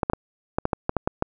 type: clicks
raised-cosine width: 1 ms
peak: -7 dBFS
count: 10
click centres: 0.032 / 0.099 / 0.134 / 0.585 / 0.654 / 0.732 / 0.894 / 0.967 / 1.075 / 1.224 s
effects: none